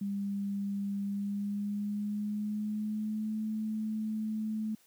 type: tone with pitch glide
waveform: sine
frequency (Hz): 200 to 216.8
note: G3 to A3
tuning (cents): +35 to -25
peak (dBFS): -31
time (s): 0.01-4.75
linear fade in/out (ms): 5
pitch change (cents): +140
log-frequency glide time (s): 1.04-3.38
effects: white hiss -65 dBFS RMS until 4.86 s + high-pass 100 Hz 12 dB/octave